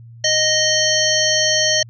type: harmonic tone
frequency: 620 Hz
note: D#5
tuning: 6 cents flat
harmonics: 1 / 3 / 5 / 7 / 9 / 10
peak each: -21 / -21 / -21 / -21 / -21 / -21 dBFS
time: 0.24-1.83 s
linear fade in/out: 5 ms
effects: added 116 Hz sine -37 dBFS peak until 1.89 s